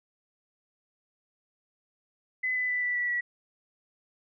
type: tone with pitch steps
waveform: sine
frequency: 2018 / 2002 / 1985.6 / 1969.6 / 1953.8 / 1938 Hz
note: B6 / B6 / B6 / B6 / B6 / B6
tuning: +37 / +23 / +9 / -5 / -19 / -33 cents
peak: -26 dBFS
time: 2.43-3.21 s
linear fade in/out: 10 ms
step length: 130 ms
effects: none